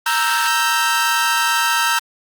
sawtooth chord, E diminished, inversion second, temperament equal, 932.3 / 1318.5 / 1568 Hz, Bb5 / E6 / G6, 0 / 0 / 0 cents, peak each -16 dBFS, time 0.06-1.99 s, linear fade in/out 5 ms, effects Opus 24 kbps

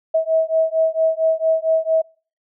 sine beating tone pair, 642 / 646.4 Hz, E5 / E5, -46 / -34 cents, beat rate 4.4 Hz, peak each -18 / -18 dBFS, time 0.14-2.02 s, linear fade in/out 10 ms, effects noise-tail reverb RT60 0.4 s tail -26 dB re dry

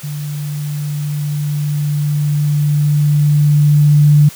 sine tone with level ramp, 147.5 Hz, D3, 8 cents sharp, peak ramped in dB -20 to -4 dBFS, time 0.03-4.29 s, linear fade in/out 10 ms, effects white hiss -35 dBFS RMS until 4.35 s + high-pass 80 Hz 12 dB/octave

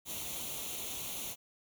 white noise with comb filter, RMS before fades -40 dBFS, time 0.05-1.36 s, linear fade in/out 50 ms, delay 0.3 ms, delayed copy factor +0.7, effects none

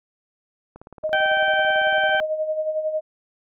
click train, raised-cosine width 1 ms, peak -27 dBFS, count 27, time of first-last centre 0.76-2.204 s, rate 18 Hz
sine tone with tremolo, 622.3 Hz, D#5, in tune, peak -19 dBFS, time 1.03-3.01 s, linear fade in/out 20 ms, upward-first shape sine, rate 11 Hz, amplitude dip 60%
harmonic tone, 777 Hz, G5, 16 cents flat, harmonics 1 / 2 / 3 / 4, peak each -23 / -20 / -33 / -29 dBFS, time 1.13-2.2 s, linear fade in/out 0 ms
effects none

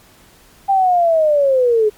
sine linear sweep, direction down, 795 to 415.1 Hz, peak -10 dBFS, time 0.68-1.9 s, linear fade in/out 20 ms, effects pink hiss -48 dBFS RMS until 1.97 s + MP3 96 kbps

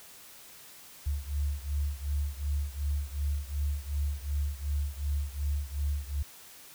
sine beating tone pair, 71 / 73.7 Hz, C#2 / D2, +42 / +7 cents, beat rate 2.7 Hz, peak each -31 / -33 dBFS, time 1.06-6.23 s, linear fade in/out 10 ms, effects white hiss -51 dBFS RMS until 6.74 s

